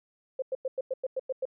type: tone bursts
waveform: sine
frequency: 523.3 Hz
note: C5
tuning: in tune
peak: -27 dBFS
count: 9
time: 0.39-1.454 s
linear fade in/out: 5 ms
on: 32 ms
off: 97 ms
effects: none